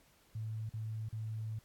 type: tone with dropouts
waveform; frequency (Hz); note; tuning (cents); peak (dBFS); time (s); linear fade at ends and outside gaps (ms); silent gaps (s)
sine; 110; A2; 0; -37; 0.35-1.59; 5; 0.694-0.737 / 1.088-1.126
effects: pink hiss -67 dBFS RMS until 1.64 s + AAC 64 kbps